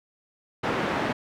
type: band-pass noise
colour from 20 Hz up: pink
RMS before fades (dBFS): -27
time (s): 0.63-1.13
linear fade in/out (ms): 10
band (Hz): 180 to 2000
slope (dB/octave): 12
effects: none